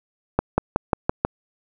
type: accelerating click train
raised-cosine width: 1 ms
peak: -3 dBFS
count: 6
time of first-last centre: 0.39-1.25 s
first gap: 190 ms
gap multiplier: 0.95
effects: none